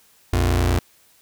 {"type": "tone pair together", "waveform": "sawtooth", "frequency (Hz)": [59.3, 88.9], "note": ["A#1", "F2"], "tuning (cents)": [30, 31], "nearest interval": "perfect fifth", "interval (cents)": 701, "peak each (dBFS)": -15, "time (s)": [0.33, 0.79], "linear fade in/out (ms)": 0, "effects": ["white hiss -56 dBFS RMS until 1.21 s"]}